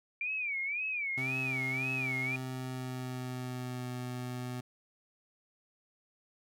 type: tone with vibrato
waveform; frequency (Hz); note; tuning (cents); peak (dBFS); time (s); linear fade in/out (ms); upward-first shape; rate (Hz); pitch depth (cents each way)
sine; 2349; D7; 0; -32; 0.21-2.36; 2; sine; 1.9; 160
type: tone with pitch glide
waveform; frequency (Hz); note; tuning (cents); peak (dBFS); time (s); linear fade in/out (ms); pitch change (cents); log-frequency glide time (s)
25% pulse; 131 to 124.87; C3 to B2; +2 to +20; -33; 1.17-4.61; 10; -82; 1.94-3.91
effects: none